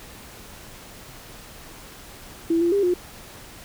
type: tone with pitch steps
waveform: sine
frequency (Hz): 332.1 / 342.9 / 400.8 / 356.4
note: E4 / F4 / G4 / F4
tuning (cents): +13 / -32 / +38 / +35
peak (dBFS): -17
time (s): 2.5-2.94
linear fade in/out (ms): 5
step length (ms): 110
effects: pink hiss -43 dBFS RMS until 3.64 s